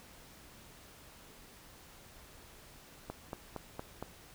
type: click train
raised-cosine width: 1 ms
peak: -25 dBFS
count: 5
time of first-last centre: 3.1-4.026 s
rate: 4.32 Hz
effects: pink hiss -56 dBFS RMS until 4.34 s